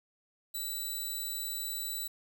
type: tone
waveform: 5% pulse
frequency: 3956 Hz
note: B7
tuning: 2 cents sharp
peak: -27 dBFS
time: 0.54-2.08 s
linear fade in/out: 10 ms
effects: 10-bit